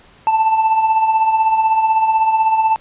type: tone with tremolo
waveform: triangle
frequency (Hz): 883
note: A5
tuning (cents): +6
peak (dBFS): -7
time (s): 0.27-2.76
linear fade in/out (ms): 0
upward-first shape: triangle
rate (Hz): 16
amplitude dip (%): 60
effects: pink hiss -47 dBFS RMS until 2.8 s + resampled to 8000 Hz